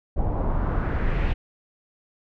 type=noise with low-pass filter sweep; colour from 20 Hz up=brown; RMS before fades=-23 dBFS; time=0.16-1.34 s; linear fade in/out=20 ms; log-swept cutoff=690 to 2700 Hz; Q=2; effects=none